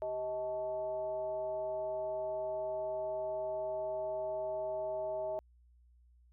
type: tone with frequency modulation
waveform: sine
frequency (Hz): 632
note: D#5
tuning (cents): +27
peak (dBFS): -34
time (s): 0.02-5.39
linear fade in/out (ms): 0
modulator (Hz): 244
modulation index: 0.59
effects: added 60 Hz sine -61 dBFS peak until 6.32 s